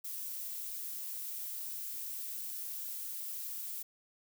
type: noise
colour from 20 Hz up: violet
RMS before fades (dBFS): -41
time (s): 0.04-3.83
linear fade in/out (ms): 10
effects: none